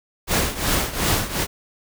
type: noise with tremolo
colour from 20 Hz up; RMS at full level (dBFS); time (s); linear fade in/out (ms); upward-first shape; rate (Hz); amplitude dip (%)
pink; -18; 0.27-1.47; 50; triangle; 2.7; 85
effects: none